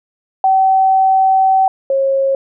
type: tone pair in turn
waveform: sine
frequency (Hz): 765 / 542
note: G5 / C#5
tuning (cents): -42 / -39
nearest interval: tritone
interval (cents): 597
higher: first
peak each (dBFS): -8 / -11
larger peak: first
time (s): 0.44-1.68 / 1.9-2.35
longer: first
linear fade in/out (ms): 2
effects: none